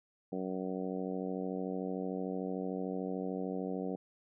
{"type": "harmonic tone", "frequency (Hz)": 93.4, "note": "F#2", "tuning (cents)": 17, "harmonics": [2, 3, 4, 5, 6, 7, 8], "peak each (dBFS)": [-39, -40, -43, -41, -46, -48, -48], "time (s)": [0.32, 3.96], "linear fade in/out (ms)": 5, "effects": []}